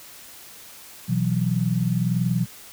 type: chord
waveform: sine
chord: B suspended fourth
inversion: none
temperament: equal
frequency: 123.47 / 164.81 / 185 Hz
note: B2 / E3 / F#3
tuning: 0 / 0 / 0 cents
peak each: -24 dBFS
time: 1.08-2.46 s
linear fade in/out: 20 ms
effects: white hiss -44 dBFS RMS until 2.72 s